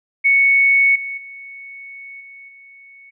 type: tone with level steps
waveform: sine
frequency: 2217 Hz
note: C#7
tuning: in tune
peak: -10 / -24 / -33 / -37 / -41 dBFS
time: 0.24-3.11 s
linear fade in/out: 20 ms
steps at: 0.95 / 1.17 / 2.2 / 2.48 s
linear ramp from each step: 10 ms
effects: none